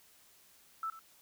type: tone with echo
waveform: sine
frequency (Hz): 1318.5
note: E6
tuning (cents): 0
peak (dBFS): -34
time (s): 0.83-0.9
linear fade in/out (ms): 2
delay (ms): 92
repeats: 1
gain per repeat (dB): -14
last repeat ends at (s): 0.992
effects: white hiss -63 dBFS RMS until 1.21 s